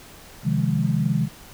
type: chord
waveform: sine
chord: F minor seventh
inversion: second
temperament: equal with one note detuned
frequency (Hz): 132.03 / 155.56 / 174.61 / 207.7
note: C3 / Eb3 / F3 / Ab3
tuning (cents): +16 / 0 / 0 / 0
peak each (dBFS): -24 / -23 / -26 / -25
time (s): 0.43-1.29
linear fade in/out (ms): 50
effects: pink hiss -45 dBFS RMS until 1.53 s